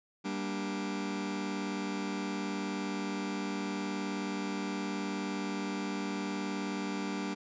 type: chord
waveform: sawtooth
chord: G minor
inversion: none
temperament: just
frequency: 196 / 235.2 / 294 Hz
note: G3 / Bb3 / D4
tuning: 0 / +16 / +2 cents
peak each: -32 / -37 / -33 dBFS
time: 0.24-7.35 s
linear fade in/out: 20 ms
effects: resampled to 16000 Hz